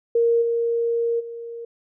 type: tone with level steps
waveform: sine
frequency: 466.2 Hz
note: A#4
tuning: in tune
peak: -15 / -19 / -31 dBFS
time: 0.15-1.65 s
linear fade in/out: 5 ms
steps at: 0.41 / 1.19 s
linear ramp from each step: 20 ms
effects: none